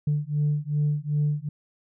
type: beating tone pair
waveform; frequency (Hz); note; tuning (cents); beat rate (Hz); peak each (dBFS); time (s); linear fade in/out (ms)
sine; 146.83 / 149.43; D3 / D3; 0 / +30; 2.6; -24; 0.07-1.49; 5
effects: tanh soft clip ceiling -17 dBFS